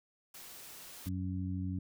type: noise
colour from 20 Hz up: white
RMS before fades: -50 dBFS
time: 0.34-1.09 s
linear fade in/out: 5 ms
type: harmonic tone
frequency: 92.5 Hz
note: F#2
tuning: in tune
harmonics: 1 / 2 / 3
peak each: -36 / -39 / -41 dBFS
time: 1.06-1.79 s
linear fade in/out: 5 ms
effects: none